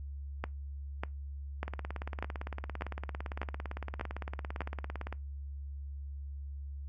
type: two click trains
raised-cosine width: 0.5 ms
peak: -19 / -24 dBFS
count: 8 / 62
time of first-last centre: 0.44-4.607 / 1.68-5.126 s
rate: 1.68 / 17.7 Hz
effects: noise-tail reverb RT60 0.2 s tail -23 dB re dry + added 70 Hz sine -39 dBFS peak until 6.88 s